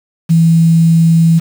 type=tone with quantisation; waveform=sine; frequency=164.81 Hz; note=E3; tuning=in tune; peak=-5 dBFS; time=0.29-1.4 s; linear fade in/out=20 ms; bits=5; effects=none